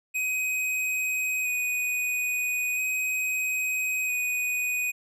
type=tone with vibrato; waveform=square; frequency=2501 Hz; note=D#7; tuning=8 cents sharp; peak=-26 dBFS; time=0.14-4.92 s; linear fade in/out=20 ms; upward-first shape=square; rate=0.38 Hz; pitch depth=11 cents each way; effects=none